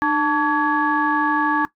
sine tone cluster, 302.1 / 883 / 1139 / 1673 Hz, D4 / A5 / C#6 / G#6, +49 / +6 / +47 / +12 cents, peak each -21 dBFS, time 0.02-1.65 s, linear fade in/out 0 ms, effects noise-tail reverb RT60 0.1 s tail -17 dB re dry + tanh soft clip ceiling -7 dBFS

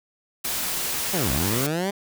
white noise, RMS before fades -27 dBFS, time 0.44-1.67 s, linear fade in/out 10 ms
15% pulse linear two-way sweep, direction down then up, 204 to 59 to 204 Hz, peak -17 dBFS, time 1.13-1.91 s, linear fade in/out 10 ms, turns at 1.31 s
effects none

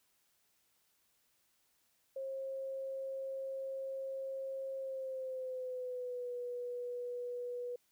sine tone with pitch glide, 536 to 488.7 Hz, C5 to B4, +42 to -18 cents, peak -38 dBFS, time 2.16-7.76 s, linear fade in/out 5 ms, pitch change -160 cents, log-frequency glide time 4.77-6.34 s, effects white hiss -75 dBFS RMS until 7.91 s

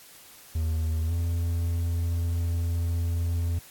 triangle tone with pitch glide, 80.1 to 84.86 Hz, E2 to F2, -49 to -49 cents, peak -22 dBFS, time 0.55-3.59 s, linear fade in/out 5 ms, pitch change +100 cents, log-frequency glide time 1.07-1.12 s, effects white hiss -50 dBFS RMS until 3.7 s + AAC 64 kbps

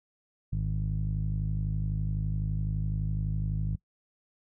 sawtooth tone with low-pass filter, 51.91 Hz, G#1, in tune, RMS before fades -30 dBFS, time 0.52-3.76 s, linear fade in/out 10 ms, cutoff 140 Hz, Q 4.7, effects noise-tail reverb RT60 0.1 s tail -21 dB re dry

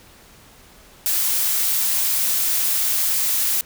blue noise, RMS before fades -20 dBFS, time 1.06-3.61 s, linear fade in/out 0 ms, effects pink hiss -48 dBFS RMS until 3.65 s

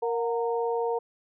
sine tone cluster, 466.5 / 725 / 922 Hz, A#4 / F#5 / A#5, +1 / -35 / -19 cents, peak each -26 / -34 / -32 dBFS, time 0.02-0.99 s, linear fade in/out 10 ms, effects none

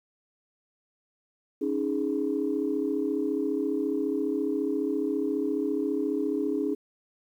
sine chord, C# suspended second, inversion none, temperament just, 277.2 / 311.8 / 415.8 Hz, C#4 / D#4 / G#4, 0 / +4 / +2 cents, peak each -29 dBFS, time 1.61-6.75 s, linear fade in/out 10 ms, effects tanh soft clip ceiling -16 dBFS + 10-bit

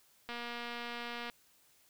click train, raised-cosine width 0.3 ms, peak -26 dBFS, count 241, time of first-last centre 0.29-1.298 s, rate 238 Hz, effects white hiss -67 dBFS RMS until 1.89 s

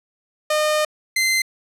sawtooth tone pair in turn, 610 / 2072 Hz, D#5 / C7, -34 / -17 cents, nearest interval octave + major sixth, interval 2117 cents, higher second, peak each -13 dBFS, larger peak neither, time 0.5-0.85 / 1.16-1.42 s, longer first, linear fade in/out 5 ms, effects low-pass 12000 Hz 12 dB/octave

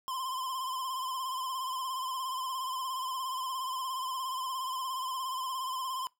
square tone with vibrato, 1038 Hz, C6, 14 cents flat, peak -34 dBFS, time 0.08-6.07 s, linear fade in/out 0 ms, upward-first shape triangle, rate 17 Hz, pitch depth 68 cents each way, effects noise-tail reverb RT60 0.2 s tail -24 dB re dry

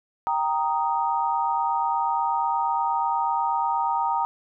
sine chord, Eb major, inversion first, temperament equal, 784 / 932.3 / 1244.5 Hz, G5 / Bb5 / Eb6, 0 / 0 / 0 cents, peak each -27 / -23 / -29 dBFS, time 0.27-4.25 s, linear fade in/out 0 ms, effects none

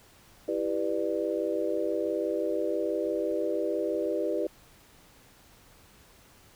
sine chord, E minor seventh, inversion none, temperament just, 329.6 / 395.6 / 494.4 / 593.3 Hz, E4 / G4 / B4 / D5, 0 / +16 / +2 / +18 cents, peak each -32 dBFS, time 0.48-4.47 s, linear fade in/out 5 ms, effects pink hiss -57 dBFS RMS until 6.55 s

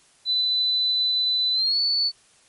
sine tone with pitch glide, 4000 to 4464 Hz, B7 to C#8, +21 to +11 cents, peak -19 dBFS, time 0.25-2.12 s, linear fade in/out 50 ms, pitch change +190 cents, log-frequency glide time 1.53-1.79 s, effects white hiss -57 dBFS RMS until 2.48 s + MP3 48 kbps

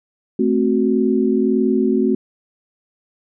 sine chord, F# diminished, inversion first, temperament equal, 220 / 261.6 / 370 Hz, A3 / C4 / F#4, 0 / 0 / 0 cents, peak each -18 dBFS, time 0.39-2.15 s, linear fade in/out 5 ms, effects none

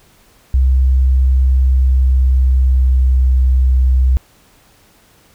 sine tone with pitch glide, 65 to 64.11 Hz, C2 to C2, -11 to -35 cents, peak -8 dBFS, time 0.54-4.17 s, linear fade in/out 0 ms, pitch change -24 cents, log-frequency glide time 1.45-3.52 s, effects pink hiss -50 dBFS RMS until 5.34 s

